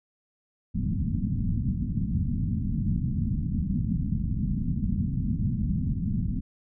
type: low-pass noise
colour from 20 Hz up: white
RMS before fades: -27 dBFS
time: 0.74-6.41 s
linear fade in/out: 20 ms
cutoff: 230 Hz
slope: 48 dB/octave
effects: none